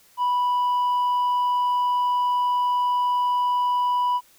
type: tone with hard clipping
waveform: triangle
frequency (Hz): 985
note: B5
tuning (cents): -5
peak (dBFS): -18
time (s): 0.17-4.21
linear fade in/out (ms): 50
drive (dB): 1
effects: white hiss -56 dBFS RMS until 4.38 s